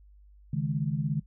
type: chord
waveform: sine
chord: C# suspended second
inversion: none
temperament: equal with one note detuned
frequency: 138.59 / 155.56 / 209.9 Hz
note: C#3 / D#3 / G#3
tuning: 0 / 0 / +19 cents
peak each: -30 / -29 / -34 dBFS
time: 0.53-1.2 s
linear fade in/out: 5 ms
effects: noise-tail reverb RT60 0.1 s tail -19 dB re dry + added 50 Hz sine -52 dBFS peak until 1.26 s